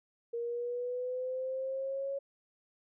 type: linear sweep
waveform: sine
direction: up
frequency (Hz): 467.1 to 554.4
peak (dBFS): -33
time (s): 0.33-2.19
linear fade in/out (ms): 10
effects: none